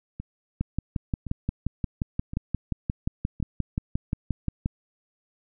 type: two click trains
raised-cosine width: 5 ms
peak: -13 / -22 dBFS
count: 24 / 4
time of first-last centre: 0.61-4.659 / 0.2-3.402 s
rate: 5.68 / 0.937 Hz
effects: none